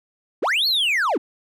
triangle linear two-way sweep, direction up then down, 210 to 4435 to 210 Hz, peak -16 dBFS, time 0.42-1.18 s, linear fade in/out 10 ms, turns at 0.67 s, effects none

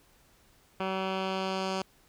10% pulse tone with low-pass filter sweep, 190 Hz, F#3, 46 cents sharp, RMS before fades -32 dBFS, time 0.8-1.82 s, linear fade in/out 2 ms, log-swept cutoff 2400 to 5700 Hz, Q 1.4, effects pink hiss -63 dBFS RMS until 2.08 s

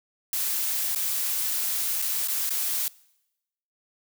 blue noise with dropouts, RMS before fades -27 dBFS, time 0.33-2.88 s, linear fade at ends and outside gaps 1 ms, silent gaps 0.949-0.959 / 2.019-2.023 / 2.275-2.283 / 2.494-2.506 s, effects noise-tail reverb RT60 0.9 s tail -23 dB re dry

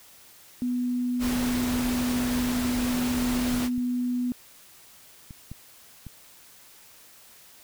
sine tone, 246.9 Hz, B3, in tune, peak -24 dBFS, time 0.62-4.32 s, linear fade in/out 0 ms
pink noise, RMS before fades -32 dBFS, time 1.19-3.7 s, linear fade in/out 50 ms
clicks, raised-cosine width 5 ms, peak -28 / -29 / -25 / -27 dBFS, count 4, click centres 3.779 / 5.308 / 5.516 / 6.067 s
effects white hiss -52 dBFS RMS until 7.63 s

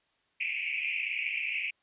pink band-pass noise, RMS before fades -33 dBFS, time 0.4-1.71 s, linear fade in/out 10 ms, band 2200 to 2700 Hz, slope 96 dB/octave, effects white hiss -72 dBFS RMS until 1.82 s + resampled to 8000 Hz

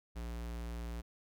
square tone, 58.27 Hz, A#1, in tune, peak -40 dBFS, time 0.15-1.02 s, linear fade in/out 20 ms, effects none

